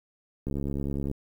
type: click train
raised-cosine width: 3 ms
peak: -19 dBFS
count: 46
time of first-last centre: 0.47-1.114 s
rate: 69.9 Hz
effects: 9-bit